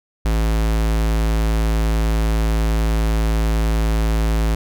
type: tone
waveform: square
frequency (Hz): 54.7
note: A1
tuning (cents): -9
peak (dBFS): -16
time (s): 0.25-4.55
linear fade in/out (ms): 5
effects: none